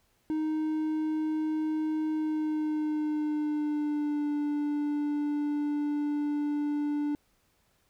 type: tone with pitch glide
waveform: triangle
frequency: 311.1 to 293.6 Hz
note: D#4 to D4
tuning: 0 to 0 cents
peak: -25 dBFS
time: 0.3-7.15 s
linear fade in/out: 0 ms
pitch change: -100 cents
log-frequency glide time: 2.12-4.31 s
effects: pink hiss -70 dBFS RMS until 7.89 s